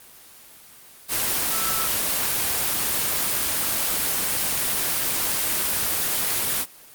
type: tone in noise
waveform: sine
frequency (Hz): 1321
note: E6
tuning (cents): +3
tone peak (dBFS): -29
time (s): 1.49-1.9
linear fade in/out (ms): 50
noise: white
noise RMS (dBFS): -23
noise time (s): 1.08-6.66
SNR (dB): -9
effects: white hiss -47 dBFS RMS until 6.94 s + Opus 24 kbps